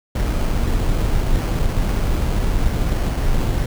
brown noise with sample-and-hold, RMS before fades -18 dBFS, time 0.15-3.66 s, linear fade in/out 5 ms, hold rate 3675 Hz, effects none

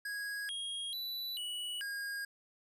square tone with pitch steps, 1653 / 3267 / 3966 / 2941 / 1628 Hz, G#6 / G#7 / B7 / F#7 / G#6, -9 / -29 / +7 / -11 / -35 cents, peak -38 dBFS, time 0.05-2.25 s, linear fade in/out 5 ms, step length 440 ms, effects resampled to 32000 Hz

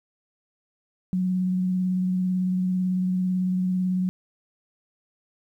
sine tone with vibrato, 183.9 Hz, F#3, 10 cents flat, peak -21 dBFS, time 1.13-4.09 s, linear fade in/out 0 ms, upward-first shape sine, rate 18 Hz, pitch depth 18 cents each way, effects 10-bit

